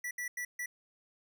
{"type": "tone bursts at uneven times", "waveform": "square", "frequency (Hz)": 1957, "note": "B6", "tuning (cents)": -16, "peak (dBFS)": -36, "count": 4, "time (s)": [[0.04, 0.11], [0.18, 0.28], [0.37, 0.45], [0.59, 0.66]], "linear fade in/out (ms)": 5, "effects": []}